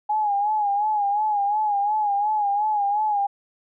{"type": "tone with vibrato", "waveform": "sine", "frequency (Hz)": 830.6, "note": "G#5", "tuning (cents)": 0, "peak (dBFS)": -19, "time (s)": [0.09, 3.27], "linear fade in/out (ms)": 10, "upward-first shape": "sine", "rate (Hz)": 2.8, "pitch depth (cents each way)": 67, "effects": []}